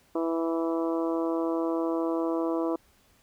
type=harmonic tone; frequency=164.81 Hz; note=E3; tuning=in tune; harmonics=2 / 3 / 4 / 5 / 6 / 7 / 8; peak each=-27 / -32 / -34 / -44 / -38 / -40 / -47 dBFS; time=0.15-2.76 s; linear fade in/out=5 ms; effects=pink hiss -63 dBFS RMS until 3.22 s